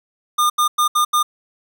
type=tone bursts at uneven times; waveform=square; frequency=1211 Hz; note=D#6; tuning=47 cents flat; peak=-14 dBFS; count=5; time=0.38-0.5 / 0.58-0.68 / 0.78-0.88 / 0.95-1.05 / 1.13-1.23 s; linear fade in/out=10 ms; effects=none